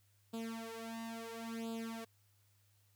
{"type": "tone with flanger", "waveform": "sawtooth", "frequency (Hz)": 227.4, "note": "A#3", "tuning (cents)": -43, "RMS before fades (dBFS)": -44, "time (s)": [0.33, 2.05], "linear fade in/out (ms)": 10, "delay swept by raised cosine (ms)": [0.25, 3.35], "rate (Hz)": 0.73, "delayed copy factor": 0.9, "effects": ["added 101 Hz sine -70 dBFS peak until 2.95 s", "white hiss -75 dBFS RMS until 2.95 s"]}